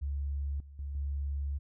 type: tone with level steps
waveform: sine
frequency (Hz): 70.5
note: C#2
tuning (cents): +30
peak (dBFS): -31 / -47 / -35 / -31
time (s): 0.01-1.59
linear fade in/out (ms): 20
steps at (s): 0.6 / 0.79 / 0.95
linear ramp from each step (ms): 2
effects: none

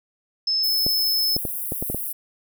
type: tone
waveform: sine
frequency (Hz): 5230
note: E8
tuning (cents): -15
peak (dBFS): -19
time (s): 0.47-1.37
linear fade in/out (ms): 5
type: high-pass noise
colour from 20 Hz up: white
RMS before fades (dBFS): -29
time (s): 0.63-2.13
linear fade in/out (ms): 10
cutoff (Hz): 10000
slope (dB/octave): 48
type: clicks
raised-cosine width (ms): 2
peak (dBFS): -14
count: 7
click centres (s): 0.865 / 1.365 / 1.452 / 1.721 / 1.825 / 1.9 / 1.946
effects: none

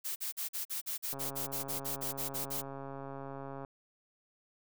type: noise bursts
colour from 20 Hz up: blue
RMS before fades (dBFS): -37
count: 16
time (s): 0.04-2.62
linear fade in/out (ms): 20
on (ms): 120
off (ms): 44
type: click train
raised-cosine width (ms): 1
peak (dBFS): -30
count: 346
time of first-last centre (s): 1.13-3.648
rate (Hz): 137
effects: none

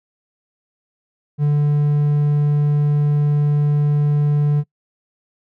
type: tone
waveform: triangle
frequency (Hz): 146.83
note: D3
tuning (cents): 0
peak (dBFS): -11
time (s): 1.38-4.64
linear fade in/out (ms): 50
effects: noise-tail reverb RT60 0.1 s tail -24 dB re dry

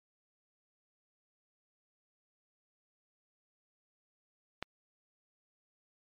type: click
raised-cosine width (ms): 0.3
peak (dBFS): -19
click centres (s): 4.626
effects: MP3 64 kbps

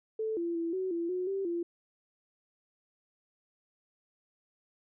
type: tone with pitch steps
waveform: sine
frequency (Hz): 439.1 / 340.4 / 333.8 / 374.9 / 338.4 / 364.7 / 389.7 / 342.5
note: A4 / F4 / E4 / F#4 / E4 / F#4 / G4 / F4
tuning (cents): -4 / -44 / +22 / +23 / +45 / -25 / -10 / -34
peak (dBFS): -30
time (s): 0.19-1.63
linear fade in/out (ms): 5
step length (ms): 180
effects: none

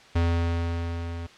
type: tone with level ramp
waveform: square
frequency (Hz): 84.7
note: E2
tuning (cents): +48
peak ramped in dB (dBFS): -20 to -33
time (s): 0.15-1.27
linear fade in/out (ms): 10
effects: white hiss -50 dBFS RMS until 1.37 s + low-pass 4000 Hz 12 dB/octave

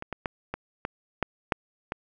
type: clicks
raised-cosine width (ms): 0.5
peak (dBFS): -20 / -17 / -13 / -16 / -14 / -9 / -7 / -15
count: 8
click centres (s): 0.024 / 0.127 / 0.258 / 0.54 / 0.851 / 1.227 / 1.522 / 1.921
effects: none

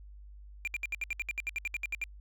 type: tone bursts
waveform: triangle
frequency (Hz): 2387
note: D7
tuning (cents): +28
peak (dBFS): -29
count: 16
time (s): 0.65-2.039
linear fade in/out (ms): 0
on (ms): 24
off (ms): 67
effects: added 50 Hz sine -47 dBFS peak until 2.2 s

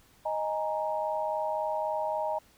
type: chord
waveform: sine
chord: D# suspended fourth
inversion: none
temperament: just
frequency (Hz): 622.3 / 829.7 / 933.4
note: D#5 / G#5 / A#5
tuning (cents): 0 / -2 / +2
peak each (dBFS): -31 / -34 / -33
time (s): 0.25-2.39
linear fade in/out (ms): 10
effects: pink hiss -61 dBFS RMS until 2.57 s

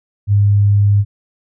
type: tone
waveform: sine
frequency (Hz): 101.8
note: G#2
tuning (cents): -34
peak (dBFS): -8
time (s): 0.27-1.05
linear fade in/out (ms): 50
effects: none

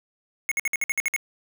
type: tone bursts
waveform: square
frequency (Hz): 2179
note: C#7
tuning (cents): -30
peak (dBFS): -22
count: 9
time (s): 0.49-1.163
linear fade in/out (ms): 0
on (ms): 25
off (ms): 56
effects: none

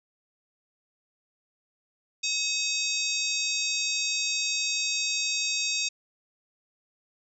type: harmonic tone with a mistuned harmonic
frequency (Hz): 932.3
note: A#5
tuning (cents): 0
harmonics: 3 / 4 / 5 / 6 / 7 / 8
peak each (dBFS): -31 / -32 / -33 / -34 / -34 / -35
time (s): 2.23-5.89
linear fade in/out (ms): 10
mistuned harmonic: 3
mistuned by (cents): -150
effects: none

